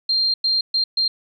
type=tone bursts at uneven times; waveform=sine; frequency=4186 Hz; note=C8; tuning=in tune; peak=-16 dBFS; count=4; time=0.09-0.34 / 0.44-0.61 / 0.74-0.84 / 0.97-1.08 s; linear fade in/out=5 ms; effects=none

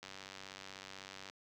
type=click train; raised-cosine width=0.2 ms; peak=-30 dBFS; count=123; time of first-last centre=0.03-1.298 s; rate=96.2 Hz; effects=high-pass 100 Hz 12 dB/octave + 12-bit

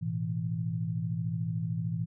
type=chord; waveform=sine; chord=A suspended second; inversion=none; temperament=equal; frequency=110 / 123.47 / 164.81 Hz; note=A2 / B2 / E3; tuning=0 / 0 / 0 cents; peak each=-34 / -36 / -32 dBFS; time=0.01-2.06 s; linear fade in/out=20 ms; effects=none

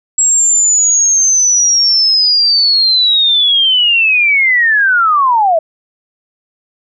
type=linear sweep; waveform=sine; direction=down; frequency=7670 to 622.3 Hz; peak=-7 dBFS; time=0.18-5.59 s; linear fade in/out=5 ms; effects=none

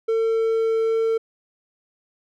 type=tone; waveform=triangle; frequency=449.8 Hz; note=A4; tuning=38 cents sharp; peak=-16 dBFS; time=0.08-1.18 s; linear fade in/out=10 ms; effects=none

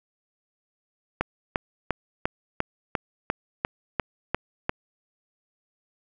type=click train; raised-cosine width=0.5 ms; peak=-8 dBFS; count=11; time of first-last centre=1.21-4.694 s; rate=2.87 Hz; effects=none

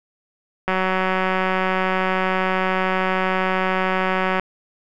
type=click train; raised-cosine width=0.5 ms; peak=-6 dBFS; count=696; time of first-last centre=0.68-4.397 s; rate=187 Hz; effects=none

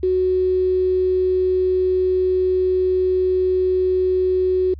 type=tone with quantisation; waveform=sine; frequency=370 Hz; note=F#4; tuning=in tune; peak=-15 dBFS; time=0.03-4.74 s; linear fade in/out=5 ms; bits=7; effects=added 72 Hz sine -33 dBFS peak until 4.79 s + resampled to 11025 Hz

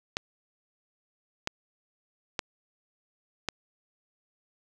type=clicks; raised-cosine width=0.2 ms; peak=-11 dBFS; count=4; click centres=0.169 / 1.474 / 2.392 / 3.487 s; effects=none

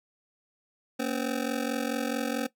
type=ring-modulated tone; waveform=25% pulse; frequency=257.8 Hz; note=C4; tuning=26 cents flat; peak=-21 dBFS; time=0.99-2.47 s; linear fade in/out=10 ms; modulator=22.3 Hz; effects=noise-tail reverb RT60 0.1 s tail -17 dB re dry

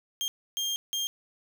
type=tone bursts at uneven times; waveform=30% pulse; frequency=3205 Hz; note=G7; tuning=38 cents sharp; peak=-25 dBFS; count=3; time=0.21-0.28 / 0.57-0.76 / 0.93-1.07 s; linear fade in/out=0 ms; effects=none

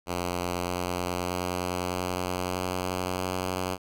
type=tone with pitch steps; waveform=5% pulse; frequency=88.7 / 89.37 / 90.04 / 90.72 / 91.4 / 92.09 Hz; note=F2 / F2 / F#2 / F#2 / F#2 / F#2; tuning=+27 / +40 / -47 / -34 / -21 / -8 cents; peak=-17 dBFS; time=0.06-3.78 s; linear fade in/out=50 ms; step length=620 ms; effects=none

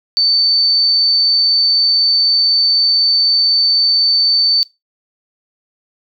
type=tone; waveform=sine; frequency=4542 Hz; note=C#8; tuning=41 cents sharp; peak=-10 dBFS; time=0.17-4.63 s; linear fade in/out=0 ms; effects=noise-tail reverb RT60 0.2 s tail -22 dB re dry

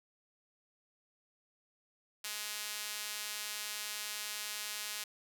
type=tone with high-pass filter; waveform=sawtooth; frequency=210 Hz; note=G#3; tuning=19 cents sharp; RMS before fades=-41 dBFS; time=2.24-5.04 s; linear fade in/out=5 ms; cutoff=2800 Hz; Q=0.58; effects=none

